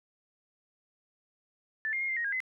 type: tone with pitch steps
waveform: sine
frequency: 1759 / 2119 / 2139 / 2096 / 1876 / 1626 / 2039 Hz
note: A6 / C7 / C7 / C7 / A#6 / G#6 / C7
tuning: -1 / +21 / +38 / +2 / +11 / -37 / -45 cents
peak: -29 dBFS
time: 1.85-2.403 s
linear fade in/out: 0 ms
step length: 79 ms
effects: none